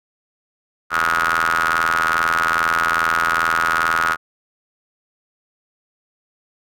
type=ring-modulated tone; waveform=sawtooth; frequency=82.41 Hz; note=E2; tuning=in tune; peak=-9 dBFS; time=0.9-4.17 s; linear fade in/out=50 ms; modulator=1350 Hz; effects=none